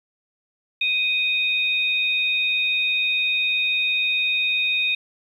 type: tone pair together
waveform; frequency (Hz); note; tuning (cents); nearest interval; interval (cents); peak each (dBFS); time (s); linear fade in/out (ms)
sine; 2497 / 3708; D#7 / A#7; +6 / -10; perfect fifth; 684; -20 / -24; 0.81-4.95; 5
effects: 9-bit